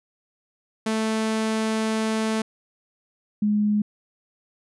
sawtooth / sine tone pair in turn, 220 / 209.1 Hz, A3 / G#3, 0 / +12 cents, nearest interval minor second, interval 88 cents, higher first, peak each -18 dBFS, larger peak neither, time 0.86-2.42 / 3.42-3.82 s, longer first, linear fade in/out 5 ms, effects resampled to 24000 Hz

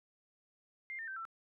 sine tone with pitch steps, 2100 / 1807.2 / 1555.2 / 1338.3 Hz, C7 / A6 / G6 / E6, +6 / +46 / -14 / +26 cents, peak -40 dBFS, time 0.9-1.252 s, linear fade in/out 0 ms, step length 88 ms, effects none

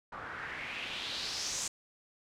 white noise with low-pass filter sweep, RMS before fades -39 dBFS, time 0.12-1.68 s, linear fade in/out 5 ms, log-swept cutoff 1200 to 7300 Hz, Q 3.3, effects none

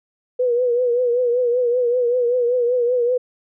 sine tone with vibrato, 488.6 Hz, B4, 19 cents flat, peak -15 dBFS, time 0.39-3.18 s, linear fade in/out 10 ms, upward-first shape triangle, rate 5.2 Hz, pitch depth 75 cents each way, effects none

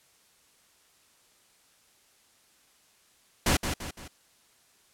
pink noise with echo, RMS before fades -23 dBFS, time 3.46-3.57 s, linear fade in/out 5 ms, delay 170 ms, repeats 3, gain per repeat -7 dB, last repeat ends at 4.08 s, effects white hiss -63 dBFS RMS until 4.93 s + low-pass 11000 Hz 12 dB/octave

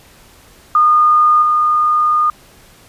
sine tone with level steps, 1222 Hz, D#6, 32 cents flat, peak -7 / -10 dBFS, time 0.75-2.3 s, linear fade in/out 2 ms, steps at 1.42 s, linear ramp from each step 5 ms, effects pink hiss -45 dBFS RMS until 2.88 s + resampled to 32000 Hz

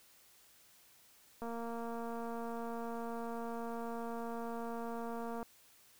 click train, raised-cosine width 1 ms, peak -30 dBFS, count 931, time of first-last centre 1.42-5.429 s, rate 232 Hz, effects white hiss -64 dBFS RMS until 5.99 s

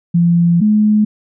sine tone pair in turn, 171.2 / 212.1 Hz, F3 / G#3, -34 / +37 cents, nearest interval major third, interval 371 cents, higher second, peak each -8 dBFS, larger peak neither, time 0.14-0.61 / 0.61-1.05 s, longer first, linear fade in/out 10 ms, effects none

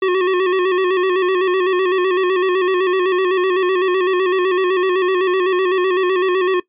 square tone with vibrato, 370 Hz, F#4, in tune, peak -14 dBFS, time 0.02-6.6 s, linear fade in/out 5 ms, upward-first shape square, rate 7.9 Hz, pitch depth 49 cents each way, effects noise-tail reverb RT60 0.1 s tail -19 dB re dry + resampled to 8000 Hz

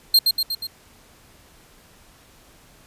45% pulse tone with echo, 4204 Hz, C8, 7 cents sharp, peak -10 dBFS, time 0.14-0.19 s, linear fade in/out 5 ms, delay 120 ms, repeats 4, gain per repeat -4 dB, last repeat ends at 0.67 s, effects pink hiss -52 dBFS RMS until 2.86 s + resampled to 32000 Hz

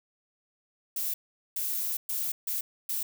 violet noise bursts at uneven times, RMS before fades -31 dBFS, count 5, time 0.96-1.14 / 1.56-1.97 / 2.09-2.32 / 2.47-2.61 / 2.89-3.03 s, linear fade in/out 5 ms, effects none

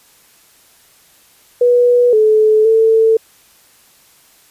sine tone with pitch steps, 487.6 / 432 / 446.2 Hz, B4 / A4 / A4, -22 / -32 / +24 cents, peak -7 dBFS, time 1.61-3.17 s, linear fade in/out 5 ms, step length 520 ms, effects white hiss -49 dBFS RMS until 4.5 s + resampled to 32000 Hz

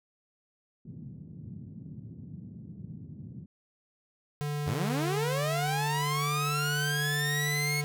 white band-pass noise, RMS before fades -44 dBFS, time 0.85-3.46 s, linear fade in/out 5 ms, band 100 to 200 Hz, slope 24 dB/octave
square tone, 146.83 Hz, D3, in tune, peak -31 dBFS, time 4.41-7.84 s, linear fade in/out 0 ms
sawtooth linear sweep, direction up, 73.42 to 2200 Hz, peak -26 dBFS, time 4.66-7.82 s, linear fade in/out 20 ms
effects none

